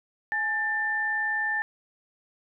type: tone pair together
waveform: sine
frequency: 841 / 1780 Hz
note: G#5 / A6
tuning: +22 / +20 cents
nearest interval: octave + minor second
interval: 1298 cents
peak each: -33 / -25 dBFS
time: 0.32-1.62 s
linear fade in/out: 0 ms
effects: none